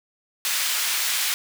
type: high-pass noise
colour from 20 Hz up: pink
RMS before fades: -24 dBFS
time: 0.45-1.34 s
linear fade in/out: 0 ms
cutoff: 2000 Hz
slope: 12 dB/octave
effects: none